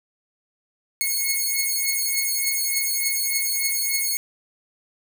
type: beating tone pair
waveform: 5% pulse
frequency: 2180 / 2183.4 Hz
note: C#7 / C#7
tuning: -29 / -27 cents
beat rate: 3.4 Hz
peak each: -14 dBFS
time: 1.01-4.17 s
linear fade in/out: 0 ms
effects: none